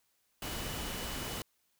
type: tone in noise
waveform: sine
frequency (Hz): 2960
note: F#7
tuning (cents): 0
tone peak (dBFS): -48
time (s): 0.42-1.42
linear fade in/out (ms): 2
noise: pink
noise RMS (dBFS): -39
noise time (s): 0.42-1.42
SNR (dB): -12
effects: white hiss -75 dBFS RMS until 1.79 s